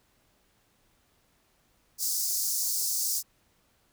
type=high-pass noise; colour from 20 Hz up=pink; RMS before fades=-29 dBFS; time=1.98-3.23 s; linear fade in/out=50 ms; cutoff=4900 Hz; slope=48 dB/octave; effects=pink hiss -68 dBFS RMS until 3.92 s